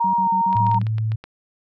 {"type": "tone with vibrato", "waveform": "sine", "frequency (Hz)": 932.3, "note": "A#5", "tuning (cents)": 0, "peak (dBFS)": -16, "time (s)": [0, 0.79], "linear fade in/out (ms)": 10, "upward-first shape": "sine", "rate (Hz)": 2.1, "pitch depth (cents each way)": 22}
{"type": "tone bursts", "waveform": "sine", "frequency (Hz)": 188.9, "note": "F#3", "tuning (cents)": 36, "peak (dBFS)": -26, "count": 6, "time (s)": [0.04, 0.836], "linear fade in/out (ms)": 5, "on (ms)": 96, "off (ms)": 44}
{"type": "clicks", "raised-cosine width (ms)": 0.3, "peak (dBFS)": -21, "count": 10, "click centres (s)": [0.529, 0.568, 0.667, 0.715, 0.745, 0.815, 0.868, 0.983, 1.119, 1.24]}
{"type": "tone", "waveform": "sine", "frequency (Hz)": 110, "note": "A2", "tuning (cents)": 0, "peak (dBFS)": -19, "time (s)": [0.55, 1.16], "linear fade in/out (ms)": 10}
{"effects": []}